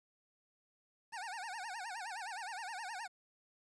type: tone with vibrato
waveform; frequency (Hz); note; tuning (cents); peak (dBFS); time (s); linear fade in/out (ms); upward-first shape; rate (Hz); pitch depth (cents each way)
25% pulse; 824; G#5; -14; -38; 1.12-3.08; 20; sine; 9.6; 230
effects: resampled to 22050 Hz + 11-bit